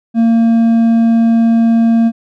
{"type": "tone with hard clipping", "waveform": "triangle", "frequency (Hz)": 229.1, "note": "A#3", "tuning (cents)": -30, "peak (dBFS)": -8, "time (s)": [0.14, 2.12], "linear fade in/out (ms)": 50, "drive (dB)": 7, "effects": []}